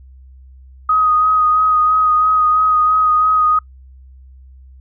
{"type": "tone with vibrato", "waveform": "sine", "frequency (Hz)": 1252, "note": "D#6", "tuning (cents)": 10, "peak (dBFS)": -10, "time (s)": [0.89, 3.59], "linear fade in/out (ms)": 5, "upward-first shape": "sine", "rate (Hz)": 3, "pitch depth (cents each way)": 19, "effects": ["noise-tail reverb RT60 0.1 s tail -25 dB re dry", "added 65 Hz sine -38 dBFS peak until 4.8 s"]}